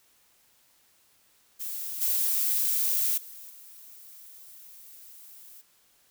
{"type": "noise with level steps", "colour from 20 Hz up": "violet", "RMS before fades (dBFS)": [-35, -26, -45, -49], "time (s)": [1.59, 5.62], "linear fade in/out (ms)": 20, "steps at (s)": [2.01, 3.17, 3.49], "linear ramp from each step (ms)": 10, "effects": ["white hiss -64 dBFS RMS until 6.1 s"]}